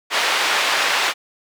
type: band-pass noise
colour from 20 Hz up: white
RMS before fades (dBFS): -19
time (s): 0.1-1.14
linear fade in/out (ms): 50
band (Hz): 600 to 3000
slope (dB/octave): 12
effects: none